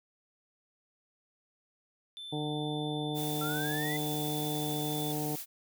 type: tone with pitch glide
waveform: triangle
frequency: 3534 to 3504 Hz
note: A7 to A7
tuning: +7 to -8 cents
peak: -40 dBFS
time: 2.17-5.12 s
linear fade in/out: 0 ms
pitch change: -15 cents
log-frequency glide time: 3.4-3.87 s
type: harmonic tone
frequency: 150.3 Hz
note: D3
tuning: 40 cents sharp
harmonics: 1 / 2 / 3 / 4 / 5 / 6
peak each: -36 / -36 / -39 / -47 / -41 / -48 dBFS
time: 2.32-5.36 s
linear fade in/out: 10 ms
type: noise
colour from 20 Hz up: blue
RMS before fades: -40 dBFS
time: 3.14-5.46 s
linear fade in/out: 50 ms
type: exponential sweep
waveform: sine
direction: up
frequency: 1338 to 2033 Hz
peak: -36 dBFS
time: 3.41-3.97 s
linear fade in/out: 5 ms
effects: none